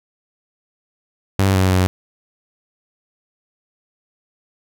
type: tone with pitch steps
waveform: sawtooth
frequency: 97 / 93.8 / 92.4 Hz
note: G2 / F#2 / F#2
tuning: -18 / +24 / -2 cents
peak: -9 dBFS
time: 1.39-1.87 s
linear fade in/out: 0 ms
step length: 160 ms
effects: none